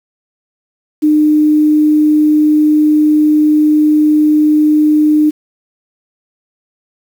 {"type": "tone with quantisation", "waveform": "sine", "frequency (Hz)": 303.5, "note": "D#4", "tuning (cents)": -43, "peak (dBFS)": -6, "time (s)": [1.02, 5.31], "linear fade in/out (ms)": 20, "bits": 6, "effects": []}